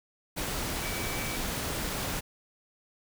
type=tone in noise; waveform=sine; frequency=2294 Hz; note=D7; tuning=41 cents flat; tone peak=-40 dBFS; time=0.81-1.38 s; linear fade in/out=20 ms; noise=pink; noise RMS=-33 dBFS; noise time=0.36-2.21 s; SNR=-10 dB; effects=none